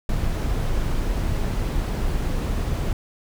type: noise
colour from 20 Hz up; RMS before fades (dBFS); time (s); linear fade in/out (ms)
brown; -23; 0.09-2.93; 2
effects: none